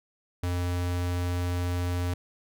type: tone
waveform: square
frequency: 88.6 Hz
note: F2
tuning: 25 cents sharp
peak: -27 dBFS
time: 0.43-2.14 s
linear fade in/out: 5 ms
effects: none